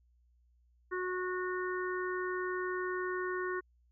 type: harmonic tone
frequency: 366 Hz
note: F#4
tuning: 19 cents flat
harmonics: 1 / 3 / 4 / 5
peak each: -35 / -40 / -41 / -42 dBFS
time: 0.91-3.61 s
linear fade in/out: 20 ms
effects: added 60 Hz sine -65 dBFS peak until 3.91 s